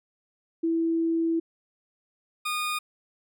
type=tone pair in turn; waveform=sine / 20% pulse; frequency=329.6 / 1226.9 Hz; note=E4 / D#6; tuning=0 / -25 cents; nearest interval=octave + major seventh; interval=2275 cents; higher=second; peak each=-22 dBFS; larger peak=neither; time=0.63-1.4 / 2.45-2.79 s; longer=first; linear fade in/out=10 ms; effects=none